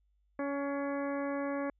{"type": "harmonic tone with a mistuned harmonic", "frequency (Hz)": 280.8, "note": "C#4", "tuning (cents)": 22, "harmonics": [1, 2, 3, 4, 5, 6, 7, 8], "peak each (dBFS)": [-35, -36, -45, -43, -50, -46, -51, -54], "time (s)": [0.39, 1.7], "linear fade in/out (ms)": 2, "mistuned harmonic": 7, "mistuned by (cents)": 52, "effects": ["added 50 Hz sine -69 dBFS peak until 1.79 s"]}